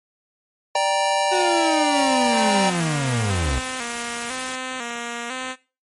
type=chord; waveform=square; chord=G minor; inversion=second; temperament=just; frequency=588 / 784 / 940.8 Hz; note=D5 / G5 / Bb5; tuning=+2 / 0 / +16 cents; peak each=-23 dBFS; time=0.75-2.7 s; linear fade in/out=5 ms
type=linear sweep; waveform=35% pulse; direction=down; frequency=373.7 to 58.27 Hz; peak=-19 dBFS; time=1.31-3.6 s; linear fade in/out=20 ms
type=noise; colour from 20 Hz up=white; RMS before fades=-33 dBFS; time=1.94-4.56 s; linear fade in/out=10 ms
type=tone with vibrato; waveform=5% pulse; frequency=246.9 Hz; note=B3; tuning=in tune; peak=-16 dBFS; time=2.3-5.56 s; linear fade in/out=50 ms; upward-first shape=square; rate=1 Hz; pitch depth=75 cents each way
effects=noise-tail reverb RT60 0.3 s tail -17 dB re dry + MP3 48 kbps